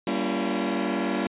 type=chord; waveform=sawtooth; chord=G diminished seventh; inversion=none; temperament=just; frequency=196 / 235.2 / 282.2 / 338.7 Hz; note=G3 / Bb3 / Db4 / Fb4; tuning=0 / +16 / +31 / +47 cents; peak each=-26 dBFS; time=0.07-1.27 s; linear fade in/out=2 ms; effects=resampled to 8000 Hz